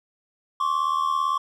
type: tone pair together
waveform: triangle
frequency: 1067 / 1144.9 Hz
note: C6 / D6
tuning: +34 / -44 cents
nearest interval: minor second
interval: 122 cents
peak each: -22 dBFS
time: 0.6-1.38 s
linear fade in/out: 5 ms
effects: none